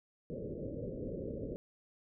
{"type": "low-pass noise", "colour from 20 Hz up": "white", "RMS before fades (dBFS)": -41, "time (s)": [0.3, 1.56], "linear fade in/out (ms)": 0, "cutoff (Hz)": 570, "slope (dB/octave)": 96, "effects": []}